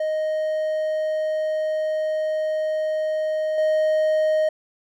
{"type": "tone with level steps", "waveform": "triangle", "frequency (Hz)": 622.3, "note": "D#5", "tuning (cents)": 0, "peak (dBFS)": [-19, -15], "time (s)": [0, 4.49], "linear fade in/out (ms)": 5, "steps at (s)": 3.58, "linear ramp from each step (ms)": 2, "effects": []}